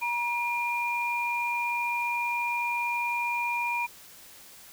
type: tone pair together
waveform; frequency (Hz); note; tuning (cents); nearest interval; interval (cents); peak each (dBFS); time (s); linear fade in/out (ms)
sine; 953.3 / 2405; A#5 / D7; +39 / +41; octave + major third; 1602; -29 / -29; 0.01-3.87; 20
effects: white hiss -50 dBFS RMS until 4.72 s